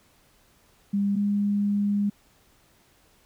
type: tone pair in turn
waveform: sine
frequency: 200.8 / 203.6 Hz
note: G3 / G#3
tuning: +42 / -34 cents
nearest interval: unison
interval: 24 cents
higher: second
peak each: -21 dBFS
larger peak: neither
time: 0.93-1.16 / 1.16-2.1 s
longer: second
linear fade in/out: 10 ms
effects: pink hiss -61 dBFS RMS until 3.25 s